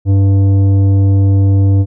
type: tone with tanh clipping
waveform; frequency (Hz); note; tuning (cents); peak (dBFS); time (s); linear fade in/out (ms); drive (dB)
triangle; 98; G2; 0; -8; 0.05-1.86; 50; 14
effects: none